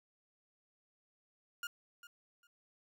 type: tone with echo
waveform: 30% pulse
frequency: 1416 Hz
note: F6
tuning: 23 cents sharp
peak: -36 dBFS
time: 1.63-1.67 s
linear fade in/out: 2 ms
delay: 400 ms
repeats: 2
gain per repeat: -14 dB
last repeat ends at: 2.47 s
effects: none